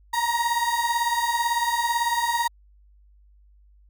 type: beating tone pair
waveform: 35% pulse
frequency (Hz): 932.3 / 950.3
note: A#5 / A#5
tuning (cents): 0 / +33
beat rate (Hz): 18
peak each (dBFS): -23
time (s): 0.13-2.48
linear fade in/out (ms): 10
effects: added 50 Hz sine -52 dBFS peak until 3.89 s